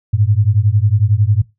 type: beating tone pair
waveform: sine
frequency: 99.2 / 110.2 Hz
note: G2 / A2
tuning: +21 / +3 cents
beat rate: 11 Hz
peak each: -13 dBFS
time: 0.13-1.42 s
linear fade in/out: 10 ms
effects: noise-tail reverb RT60 0.2 s tail -18 dB re dry